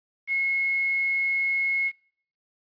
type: tone with quantisation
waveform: sine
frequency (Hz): 2172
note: C#7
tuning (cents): -36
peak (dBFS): -22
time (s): 0.27-1.92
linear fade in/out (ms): 50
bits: 7
effects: noise-tail reverb RT60 0.6 s tail -24 dB re dry + resampled to 11025 Hz